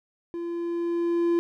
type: tone with level ramp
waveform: triangle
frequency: 341.7 Hz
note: F4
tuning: 38 cents flat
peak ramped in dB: -28 to -17 dBFS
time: 0.34-1.39 s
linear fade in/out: 0 ms
effects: none